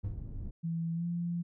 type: low-pass noise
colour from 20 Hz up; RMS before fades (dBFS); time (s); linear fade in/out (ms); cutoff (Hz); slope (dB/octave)
pink; -40; 0.03-0.51; 10; 150; 12
type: tone with exponential decay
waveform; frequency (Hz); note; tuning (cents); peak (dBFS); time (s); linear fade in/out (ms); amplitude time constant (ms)
triangle; 100.8; G2; +49; -28; 0.04-0.32; 5; 59
type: tone with pitch glide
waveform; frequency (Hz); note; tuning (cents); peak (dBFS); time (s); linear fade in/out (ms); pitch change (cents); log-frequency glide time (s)
sine; 165.9 to 172.05; E3 to F3; +11 to -26; -31; 0.63-1.43; 20; +63; 0.94-1.05
effects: none